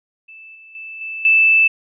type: tone with level steps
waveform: sine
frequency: 2637 Hz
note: E7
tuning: in tune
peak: -37 / -40 / -30 / -25 / -9 dBFS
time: 0.28-1.68 s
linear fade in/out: 10 ms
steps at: 0.55 / 0.75 / 1.01 / 1.25 s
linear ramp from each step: 2 ms
effects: none